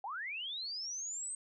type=linear sweep; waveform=sine; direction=up; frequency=732 to 8372 Hz; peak=-38 dBFS; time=0.04-1.35 s; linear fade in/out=2 ms; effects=none